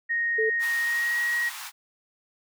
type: tone with pitch glide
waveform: sine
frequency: 1864.7 to 1897.3 Hz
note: A#6 to A#6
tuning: 0 to +30 cents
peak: -23 dBFS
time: 0.09-1.5 s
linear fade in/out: 20 ms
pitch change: +30 cents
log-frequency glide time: 0.79-1.17 s
type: tone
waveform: sine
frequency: 440 Hz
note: A4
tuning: in tune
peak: -23 dBFS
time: 0.38-0.5 s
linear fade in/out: 10 ms
type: high-pass noise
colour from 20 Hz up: pink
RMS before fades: -38 dBFS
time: 0.59-1.72 s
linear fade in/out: 50 ms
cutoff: 860 Hz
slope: 48 dB/octave
effects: none